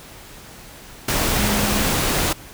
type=tone in noise; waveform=sine; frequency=207.7 Hz; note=G#3; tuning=in tune; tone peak=-23 dBFS; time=1.38-1.84 s; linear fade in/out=5 ms; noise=pink; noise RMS=-20 dBFS; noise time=1.08-2.33 s; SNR=-6 dB; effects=pink hiss -41 dBFS RMS until 2.53 s